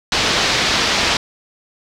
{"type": "low-pass noise", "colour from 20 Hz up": "white", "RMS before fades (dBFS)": -17, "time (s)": [0.12, 1.17], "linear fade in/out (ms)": 2, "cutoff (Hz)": 5100, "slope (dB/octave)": 24, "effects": []}